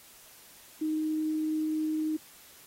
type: tone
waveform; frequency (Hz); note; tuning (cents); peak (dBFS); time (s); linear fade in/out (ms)
sine; 311.1; D#4; 0; -27; 0.81-2.17; 10
effects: white hiss -54 dBFS RMS until 2.66 s + AAC 48 kbps